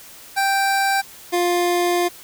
25% pulse tone pair in turn, 784 / 351.3 Hz, G5 / F4, 0 / +10 cents, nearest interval octave + major second, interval 1390 cents, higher first, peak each -13 dBFS, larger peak neither, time 0.36-1.02 / 1.32-2.09 s, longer second, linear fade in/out 20 ms, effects white hiss -42 dBFS RMS until 2.23 s

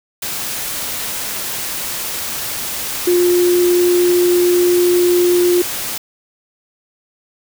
sine tone in noise, 354.1 Hz, F4, 24 cents sharp, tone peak -10 dBFS, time 3.07-5.62 s, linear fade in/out 5 ms, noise white, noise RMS -23 dBFS, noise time 0.22-5.98 s, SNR +10 dB, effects none

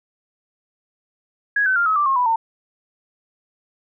sine tone with pitch steps, 1661 / 1523.1 / 1396.7 / 1280.8 / 1174.5 / 1077 / 987.6 / 905.7 Hz, G#6 / F#6 / F6 / D#6 / D6 / C6 / B5 / A5, 0 / +50 / 0 / +50 / 0 / +50 / 0 / +50 cents, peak -15 dBFS, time 1.56-2.36 s, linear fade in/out 5 ms, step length 100 ms, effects none

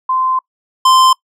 sine / square tone pair in turn, 1036 / 1039.7 Hz, C6 / C6, -17 / -11 cents, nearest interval unison, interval 6 cents, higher second, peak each -12 / -7 dBFS, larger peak second, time 0.09-0.39 / 0.85-1.13 s, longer first, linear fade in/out 5 ms, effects noise-tail reverb RT60 0.1 s tail -24 dB re dry + low-pass 9000 Hz 12 dB/octave

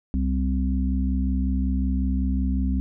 harmonic tone, 65.41 Hz, C2, in tune, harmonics 1 / 3 / 4, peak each -22 / -27 / -28 dBFS, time 0.14-2.8 s, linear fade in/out 0 ms, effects none

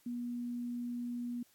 sine tone, 241.3 Hz, B3, 40 cents flat, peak -36 dBFS, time 0.06-1.43 s, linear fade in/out 5 ms, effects white hiss -68 dBFS RMS until 1.54 s + AAC 64 kbps

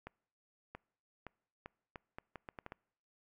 accelerating click train, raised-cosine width 0.5 ms, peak -30 dBFS, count 11, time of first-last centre 0.07-2.721 s, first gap 680 ms, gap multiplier 0.76, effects noise-tail reverb RT60 0.7 s tail -26 dB re dry

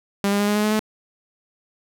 sawtooth tone with pitch steps, 199.9 / 202.5 / 205 / 207.7 / 210.3 / 213 / 215.7 Hz, G3 / G#3 / G#3 / G#3 / G#3 / G#3 / A3, +34 / -43 / -22 / 0 / +22 / +44 / -34 cents, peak -14 dBFS, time 0.24-0.793 s, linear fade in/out 0 ms, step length 79 ms, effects none

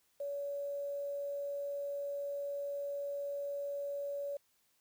sine tone with quantisation, 567 Hz, C#5, 39 cents sharp, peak -36 dBFS, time 0.2-4.37 s, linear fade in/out 5 ms, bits 10, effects white hiss -74 dBFS RMS until 4.8 s

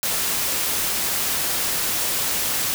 white noise, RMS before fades -23 dBFS, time 0.03-2.74 s, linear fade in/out 0 ms, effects none

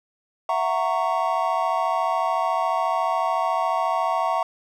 triangle chord, F# dominant seventh, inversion third, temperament just, 666 / 740 / 925 / 1110 Hz, E5 / F#5 / A#5 / C#6, +18 / 0 / -14 / +2 cents, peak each -24 dBFS, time 0.49-4.43 s, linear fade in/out 2 ms, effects none

